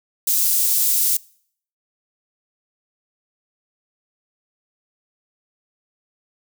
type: high-pass noise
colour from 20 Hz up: white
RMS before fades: -18 dBFS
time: 0.27-1.17 s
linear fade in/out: 5 ms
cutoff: 6900 Hz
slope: 12 dB/octave
effects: noise-tail reverb RT60 0.6 s tail -24 dB re dry